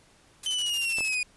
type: noise with tremolo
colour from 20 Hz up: blue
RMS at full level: -35 dBFS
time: 0.43-1.15 s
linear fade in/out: 5 ms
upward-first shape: square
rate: 13 Hz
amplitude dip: 80%
type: linear sweep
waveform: 40% pulse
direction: down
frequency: 3072 to 2445 Hz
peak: -25 dBFS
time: 0.46-1.23 s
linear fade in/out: 2 ms
type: clicks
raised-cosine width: 1 ms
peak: -24 dBFS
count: 2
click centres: 0.985 / 1.007 s
effects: pink hiss -59 dBFS RMS until 1.36 s + resampled to 24000 Hz